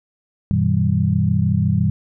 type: tone cluster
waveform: sine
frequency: 94.6 / 120.6 / 159.1 / 192.8 Hz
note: F#2 / B2 / D#3 / G3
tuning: +39 / -41 / +39 / -28 cents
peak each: -20 dBFS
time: 0.51-1.9 s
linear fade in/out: 0 ms
effects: none